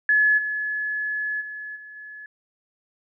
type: tone with level steps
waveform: sine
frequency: 1707 Hz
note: G#6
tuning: 47 cents sharp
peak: -15 / -24 / -32 / -39 / -37 dBFS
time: 0.09-2.26 s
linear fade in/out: 2 ms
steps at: 0.37 / 1.4 / 1.75 / 1.95 s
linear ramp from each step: 20 ms
effects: none